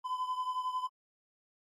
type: beating tone pair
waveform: triangle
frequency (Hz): 1011 / 1022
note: B5 / C6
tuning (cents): +40 / -41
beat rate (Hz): 11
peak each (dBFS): -32 / -37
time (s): 0.04-0.88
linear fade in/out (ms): 20
effects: AAC 48 kbps